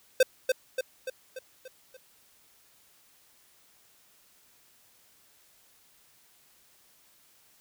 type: tone with echo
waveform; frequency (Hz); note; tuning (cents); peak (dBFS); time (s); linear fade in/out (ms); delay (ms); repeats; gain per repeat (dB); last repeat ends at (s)
square; 517; C5; -21; -17; 0.2-0.23; 5; 290; 6; -5; 1.97
effects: white hiss -62 dBFS RMS until 7.6 s